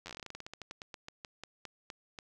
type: slowing click train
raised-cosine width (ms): 0.2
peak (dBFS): -26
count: 26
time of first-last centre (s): 0.06-2.188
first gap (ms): 10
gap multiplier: 1.15
effects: none